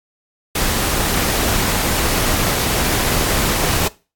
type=noise; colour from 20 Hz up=pink; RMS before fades=-18 dBFS; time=0.55-3.88 s; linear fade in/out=5 ms; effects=noise-tail reverb RT60 0.3 s tail -19 dB re dry + AAC 64 kbps